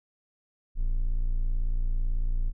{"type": "tone", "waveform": "triangle", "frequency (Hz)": 29.05, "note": "A#0", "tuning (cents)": -5, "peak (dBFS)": -21, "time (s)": [0.75, 2.53], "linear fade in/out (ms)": 50, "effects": []}